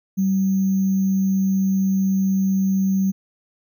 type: tone with sample-and-hold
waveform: sine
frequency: 192.1 Hz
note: G3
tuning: 35 cents flat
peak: -16 dBFS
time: 0.17-3.12 s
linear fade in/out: 20 ms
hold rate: 6300 Hz
effects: none